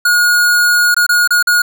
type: tone with dropouts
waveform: square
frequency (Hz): 1441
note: F#6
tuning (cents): -46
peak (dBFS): -9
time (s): 0.05-1.62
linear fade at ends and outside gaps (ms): 5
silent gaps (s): 0.945-0.965 / 1.066-1.091 / 1.276-1.306 / 1.427-1.471
effects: none